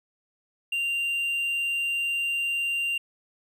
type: tone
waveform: triangle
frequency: 2779 Hz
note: F7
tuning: 9 cents flat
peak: -23 dBFS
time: 0.72-2.98 s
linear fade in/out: 5 ms
effects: none